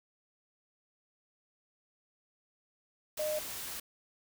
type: tone in noise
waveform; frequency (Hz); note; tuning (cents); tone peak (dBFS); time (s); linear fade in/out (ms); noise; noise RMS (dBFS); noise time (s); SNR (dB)
sine; 611; D#5; -32; -31; 3.19-3.39; 5; white; -41; 3.17-3.8; +7
effects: none